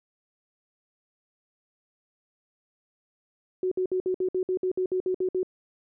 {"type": "tone bursts", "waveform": "sine", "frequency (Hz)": 370, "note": "F#4", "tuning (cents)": 0, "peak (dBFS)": -23, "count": 13, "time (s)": [3.63, 5.431], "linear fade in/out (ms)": 2, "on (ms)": 85, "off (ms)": 58, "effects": []}